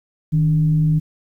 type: tone with frequency modulation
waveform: sine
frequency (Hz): 155.56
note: D#3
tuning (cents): 0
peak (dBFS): -13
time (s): 0.32-1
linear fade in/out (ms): 20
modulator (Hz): 131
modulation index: 0.28
effects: 9-bit